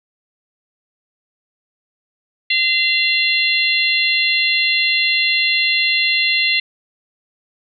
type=harmonic tone; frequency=688 Hz; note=F5; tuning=26 cents flat; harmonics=3 / 4 / 5 / 6; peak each=-18 / -18 / -22 / -20 dBFS; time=2.5-6.6 s; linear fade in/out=5 ms; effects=none